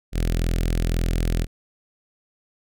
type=tone with notch filter; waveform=sawtooth; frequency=41.93 Hz; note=E1; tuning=30 cents sharp; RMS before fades=-22 dBFS; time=0.12-1.47 s; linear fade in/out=50 ms; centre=970 Hz; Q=0.81; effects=none